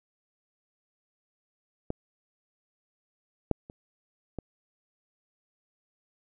clicks, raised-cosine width 2 ms, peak -17 / -10 / -30 / -21 dBFS, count 4, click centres 1.904 / 3.513 / 3.699 / 4.387 s, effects none

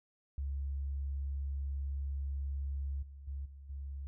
sine tone with level steps, 69.3 Hz, C#2, in tune, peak -34 / -47 / -37 / -48 / -39 dBFS, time 0.38-4.07 s, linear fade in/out 0 ms, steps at 3.02 / 3.27 / 3.45 / 3.69 s, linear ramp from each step 10 ms, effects none

